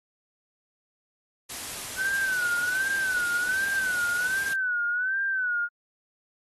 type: noise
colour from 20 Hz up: white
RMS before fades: -36 dBFS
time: 1.49-4.54 s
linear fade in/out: 10 ms
type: tone with vibrato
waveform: sine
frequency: 1502 Hz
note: F#6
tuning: 26 cents sharp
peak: -24 dBFS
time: 1.96-5.69 s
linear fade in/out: 50 ms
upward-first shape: sine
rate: 1.3 Hz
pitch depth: 100 cents each way
effects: AAC 32 kbps